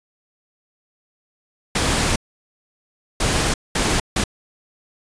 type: noise bursts at uneven times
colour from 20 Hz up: pink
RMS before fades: -19 dBFS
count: 4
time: 1.75-2.16 / 3.2-3.54 / 3.75-4 / 4.16-4.24 s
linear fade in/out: 5 ms
effects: resampled to 22050 Hz